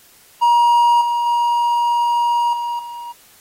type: tone with level steps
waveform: triangle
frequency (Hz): 950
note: A#5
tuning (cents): +33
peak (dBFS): -8 / -14 / -12 / -18 / -26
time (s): 0.41-3.13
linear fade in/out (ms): 20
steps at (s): 1.01 / 1.26 / 2.53 / 2.79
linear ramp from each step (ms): 2
effects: white hiss -49 dBFS RMS until 3.4 s + AAC 48 kbps